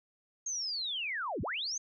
sine linear two-way sweep, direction down then up, 6510 to 53.6 to 6510 Hz, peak -33 dBFS, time 0.46-1.78 s, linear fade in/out 5 ms, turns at 1.42 s, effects none

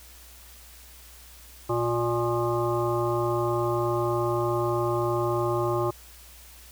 harmonic tone with a mistuned harmonic, 118.4 Hz, A#2, 27 cents sharp, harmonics 1 / 3 / 5 / 7 / 9 / 10, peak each -30 / -26 / -31 / -33 / -32 / -35 dBFS, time 1.69-5.91 s, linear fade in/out 10 ms, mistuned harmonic 10, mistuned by +52 cents, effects added 60 Hz sine -50 dBFS peak until 6.71 s + white hiss -50 dBFS RMS until 6.71 s

